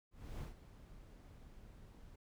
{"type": "noise with ADSR envelope", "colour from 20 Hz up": "brown", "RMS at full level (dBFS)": -44, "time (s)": [0.11, 2.16], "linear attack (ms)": 300, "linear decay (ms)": 130, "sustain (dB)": -13, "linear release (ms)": 8, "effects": []}